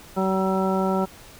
harmonic tone, 190.1 Hz, F#3, 47 cents sharp, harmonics 1 / 2 / 3 / 4 / 5 / 7, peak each -23 / -26 / -28 / -29 / -30 / -31 dBFS, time 0.16-1.06 s, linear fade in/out 20 ms, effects pink hiss -46 dBFS RMS until 1.39 s

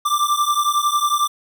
square beating tone pair, 1174.7 / 1185.7 Hz, D6 / D6, 0 / +16 cents, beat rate 11 Hz, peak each -20 dBFS, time 0.05-1.28 s, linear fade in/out 10 ms, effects none

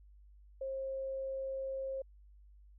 sine tone, 535 Hz, C5, 38 cents sharp, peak -36 dBFS, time 0.61-2.02 s, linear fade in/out 5 ms, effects added 50 Hz sine -56 dBFS peak until 2.78 s

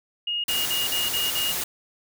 sine tone bursts, 2861 Hz, F7, 41 cents sharp, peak -24 dBFS, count 6, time 0.27-1.52 s, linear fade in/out 5 ms, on 170 ms, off 46 ms
white noise, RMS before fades -28 dBFS, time 0.48-1.64 s, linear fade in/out 5 ms
effects none

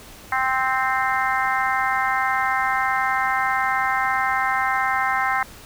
harmonic tone, 261.6 Hz, C4, in tune, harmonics 3 / 4 / 5 / 6 / 7 / 8, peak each -24 / -25 / -26 / -27 / -27 / -28 dBFS, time 0.32-5.43 s, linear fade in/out 2 ms, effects pink hiss -43 dBFS RMS until 5.65 s

